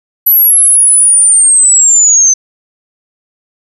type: linear sweep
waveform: sine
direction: down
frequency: 11930 to 6120 Hz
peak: -3 dBFS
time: 0.26-2.34 s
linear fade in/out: 10 ms
effects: none